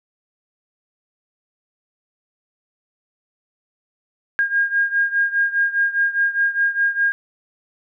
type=beating tone pair; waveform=sine; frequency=1618 / 1622.9 Hz; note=G#6 / G#6; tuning=-46 / -40 cents; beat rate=4.9 Hz; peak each=-18 / -21 dBFS; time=4.39-7.12 s; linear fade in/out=0 ms; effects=none